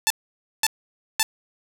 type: tone bursts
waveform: 5% pulse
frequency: 880 Hz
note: A5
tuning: in tune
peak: -5 dBFS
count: 3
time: 0.07-1.229 s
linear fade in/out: 0 ms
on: 33 ms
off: 530 ms
effects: none